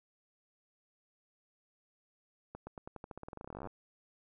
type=accelerating click train; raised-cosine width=1 ms; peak=-30 dBFS; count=27; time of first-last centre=2.55-3.672 s; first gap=120 ms; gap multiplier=0.9; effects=none